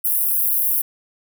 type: high-pass noise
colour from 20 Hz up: pink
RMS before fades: -19 dBFS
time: 0.04-0.82 s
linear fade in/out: 10 ms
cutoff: 11000 Hz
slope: 48 dB/octave
effects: none